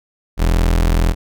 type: tone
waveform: 35% pulse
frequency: 41.82 Hz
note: E1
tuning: 26 cents sharp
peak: -10 dBFS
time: 0.37-1.15 s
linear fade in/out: 50 ms
effects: none